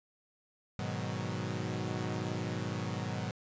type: chord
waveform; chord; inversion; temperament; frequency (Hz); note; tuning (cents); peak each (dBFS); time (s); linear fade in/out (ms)
sawtooth; G# minor seventh; none; equal; 103.83 / 123.47 / 155.56 / 185; G#2 / B2 / D#3 / F#3; 0 / 0 / 0 / 0; -35 / -35 / -37 / -36; 0.79-3.31; 0
effects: resampled to 16000 Hz

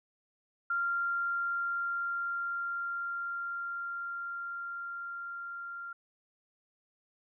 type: tone with level ramp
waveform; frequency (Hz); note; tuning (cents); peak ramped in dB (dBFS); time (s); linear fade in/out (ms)
sine; 1388; F6; -11; -28 to -39; 0.7-5.93; 5
effects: none

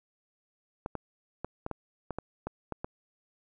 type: clicks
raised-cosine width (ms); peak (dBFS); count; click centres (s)
1; -20; 10; 0.861 / 0.953 / 1.446 / 1.664 / 1.713 / 2.107 / 2.186 / 2.47 / 2.723 / 2.845
effects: none

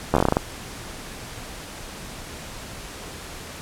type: slowing click train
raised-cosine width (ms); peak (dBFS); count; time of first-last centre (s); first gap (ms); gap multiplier
1; -3; 10; 0.14-0.369; 12; 1.18
effects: pink hiss -37 dBFS RMS until 3.61 s + low-pass 11000 Hz 12 dB/octave

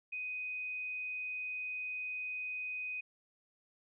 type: tone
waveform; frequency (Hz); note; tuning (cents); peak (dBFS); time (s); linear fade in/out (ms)
sine; 2500; D#7; +8; -37; 0.12-3.01; 10
effects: none

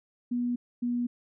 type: tone pair in turn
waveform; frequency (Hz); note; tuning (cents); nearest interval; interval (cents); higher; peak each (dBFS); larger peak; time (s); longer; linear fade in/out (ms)
sine; 243.1 / 242; B3 / B3; -27 / -35; unison; 8; first; -26; neither; 0.31-0.56 / 0.82-1.07; neither; 10
effects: none

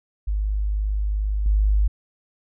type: tone with level steps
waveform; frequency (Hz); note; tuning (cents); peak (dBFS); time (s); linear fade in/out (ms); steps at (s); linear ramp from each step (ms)
sine; 51.3; G#1; -21; -20 / -15; 0.27-1.88; 10; 1.46; 2
effects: none

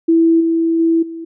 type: tone with level steps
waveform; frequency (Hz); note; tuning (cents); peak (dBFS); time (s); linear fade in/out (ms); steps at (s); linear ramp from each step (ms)
sine; 329.6; E4; 0; -8 / -12 / -10 / -25; 0.08-1.25; 10; 0.4 / 0.79 / 1.02; 10
effects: none

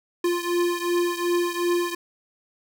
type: beating tone pair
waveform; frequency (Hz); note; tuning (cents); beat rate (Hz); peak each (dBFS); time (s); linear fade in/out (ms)
square; 348.1 / 350.8; F4 / F4; -6 / +8; 2.7; -24 / -27; 0.24-1.95; 5
effects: none

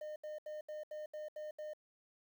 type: tone bursts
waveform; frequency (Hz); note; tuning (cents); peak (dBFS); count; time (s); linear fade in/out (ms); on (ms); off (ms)
triangle; 609; D#5; -37; -40; 8; 0.01-1.735; 5; 150; 75
effects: 11-bit

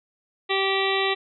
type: harmonic tone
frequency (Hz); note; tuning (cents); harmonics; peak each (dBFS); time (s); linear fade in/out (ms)
388.2; G4; -17; 1 / 2 / 3 / 5 / 6 / 7 / 8 / 9 / 10; -25 / -29 / -30 / -28 / -31 / -32 / -34 / -32 / -31; 0.49-1.15; 20
effects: none

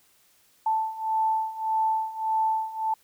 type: beating tone pair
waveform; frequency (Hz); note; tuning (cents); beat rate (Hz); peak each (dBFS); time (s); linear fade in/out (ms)
sine; 880 / 881.7; A5 / A5; 0 / +3; 1.7; -28 / -25; 0.66-2.94; 5
effects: white hiss -62 dBFS RMS until 3.03 s

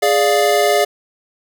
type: chord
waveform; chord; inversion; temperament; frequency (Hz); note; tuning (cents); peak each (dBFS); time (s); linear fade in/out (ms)
square; D diminished; second; equal; 415.3 / 587.3 / 698.5; Ab4 / D5 / F5; 0 / 0 / 0; -17; 0.02-0.85; 10
effects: none

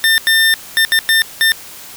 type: tone bursts at uneven times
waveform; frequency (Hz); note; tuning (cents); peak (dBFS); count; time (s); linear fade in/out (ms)
25% pulse; 1800; A6; +39; -5; 6; 0.04-0.18 / 0.27-0.54 / 0.77-0.85 / 0.92-0.99 / 1.09-1.22 / 1.41-1.52; 0
effects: white hiss -34 dBFS RMS until 1.96 s

